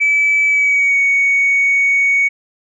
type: tone with pitch glide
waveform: sine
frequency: 2301 to 2232 Hz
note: D7 to C#7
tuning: -36 to +11 cents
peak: -9 dBFS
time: 0-2.29 s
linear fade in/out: 20 ms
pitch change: -53 cents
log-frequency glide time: 0.46-0.99 s
effects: tanh soft clip ceiling -7 dBFS